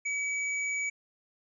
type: tone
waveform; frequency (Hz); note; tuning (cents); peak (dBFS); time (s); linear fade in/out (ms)
square; 2279; C#7; +47; -30; 0.05-0.9; 10
effects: resampled to 22050 Hz

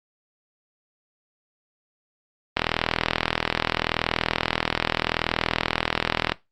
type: click train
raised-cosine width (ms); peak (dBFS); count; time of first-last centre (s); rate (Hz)
0.3; -3; 154; 2.57-6.32; 40.8
effects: noise-tail reverb RT60 0.2 s tail -18 dB re dry + Opus 32 kbps

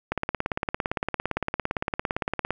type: click train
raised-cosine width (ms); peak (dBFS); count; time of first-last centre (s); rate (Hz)
0.5; -10; 43; 0.12-2.506; 17.6
effects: none

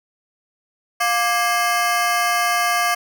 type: ring-modulated tone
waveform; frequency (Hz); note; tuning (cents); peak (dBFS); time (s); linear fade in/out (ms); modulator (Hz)
25% pulse; 940; A#5; +14; -10; 1-2.95; 10; 236
effects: none

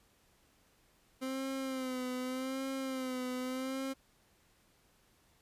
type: tone with vibrato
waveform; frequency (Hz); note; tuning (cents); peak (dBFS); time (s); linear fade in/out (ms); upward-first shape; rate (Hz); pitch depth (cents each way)
30% pulse; 260; C4; -11; -33; 1.21-3.94; 20; sine; 0.84; 53
effects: pink hiss -69 dBFS RMS until 5.41 s + resampled to 32000 Hz

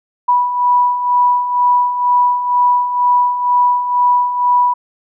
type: beating tone pair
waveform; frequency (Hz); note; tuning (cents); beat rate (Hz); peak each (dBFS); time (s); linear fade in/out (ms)
sine; 980 / 982.1; B5 / B5; -14 / -10; 2.1; -18 / -11; 0.28-4.74; 10
effects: none

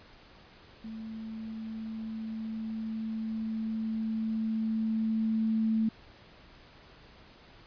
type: tone with level ramp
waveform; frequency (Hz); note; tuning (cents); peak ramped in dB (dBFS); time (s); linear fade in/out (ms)
sine; 221.3; A3; +10; -38 to -24; 0.84-5.89; 5
effects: pink hiss -55 dBFS RMS until 7.66 s + resampled to 11025 Hz

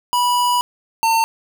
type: tone pair in turn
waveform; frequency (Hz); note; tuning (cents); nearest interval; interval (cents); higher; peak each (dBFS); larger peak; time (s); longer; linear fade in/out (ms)
square; 979 / 903.9; B5 / A5; -15 / +46; minor second; 139; first; -15 / -14; second; 0.13-0.61 / 1.03-1.24; first; 0
effects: none

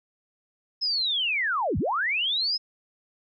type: linear two-way sweep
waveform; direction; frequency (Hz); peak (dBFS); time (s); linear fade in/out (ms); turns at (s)
sine; down then up; 5210 to 58.27 to 5210; -23; 0.81-2.58; 20; 1.78
effects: none

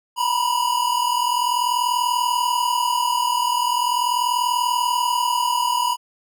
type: tone pair together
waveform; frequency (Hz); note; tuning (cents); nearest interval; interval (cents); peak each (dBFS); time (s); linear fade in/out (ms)
square; 950 / 990.4; A#5 / B5; +33 / +5; minor second; 72; -23 / -21; 0.16-5.97; 50
effects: none

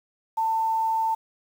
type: tone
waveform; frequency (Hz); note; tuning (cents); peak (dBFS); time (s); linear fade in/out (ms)
sine; 893; A5; +25; -21; 0.37-1.15; 10
effects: 8-bit

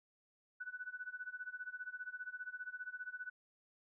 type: tone with tremolo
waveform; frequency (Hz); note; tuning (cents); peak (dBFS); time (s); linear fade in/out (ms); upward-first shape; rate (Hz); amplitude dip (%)
sine; 1489; F#6; +11; -40; 0.6-3.3; 10; sine; 15; 90
effects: none

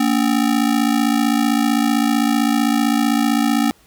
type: ring-modulated tone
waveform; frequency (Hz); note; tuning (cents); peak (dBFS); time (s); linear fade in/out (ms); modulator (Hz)
square; 258; C4; -24; -12; 0-3.71; 0; 27.8
effects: pink hiss -53 dBFS RMS until 3.86 s

